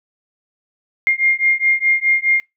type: beating tone pair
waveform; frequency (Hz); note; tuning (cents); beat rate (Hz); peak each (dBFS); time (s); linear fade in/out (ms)
sine; 2118 / 2122.8; C7 / C7; +21 / +24; 4.8; -16; 1.07-2.4; 0
effects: noise-tail reverb RT60 0.2 s tail -25 dB re dry